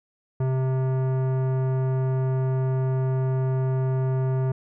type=tone with tanh clipping; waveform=sine; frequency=130.81 Hz; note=C3; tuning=in tune; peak=-23 dBFS; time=0.4-4.52 s; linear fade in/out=5 ms; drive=16 dB; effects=none